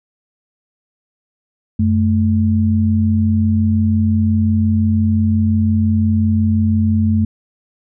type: tone pair together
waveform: sine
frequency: 92.58 / 218.3 Hz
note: F#2 / A3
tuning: +2 / -13 cents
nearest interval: octave + minor third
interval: 1485 cents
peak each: -14 dBFS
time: 1.79-7.25 s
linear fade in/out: 5 ms
effects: none